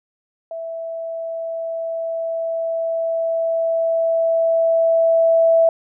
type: tone with level ramp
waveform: sine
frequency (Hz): 659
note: E5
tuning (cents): -1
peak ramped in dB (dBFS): -26 to -10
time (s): 0.51-5.69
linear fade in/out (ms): 2
effects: none